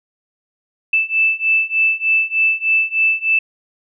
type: beating tone pair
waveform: sine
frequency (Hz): 2637 / 2640.3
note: E7 / E7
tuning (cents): 0 / +2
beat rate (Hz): 3.3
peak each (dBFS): -17 / -16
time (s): 0.93-3.39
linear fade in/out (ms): 5
effects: none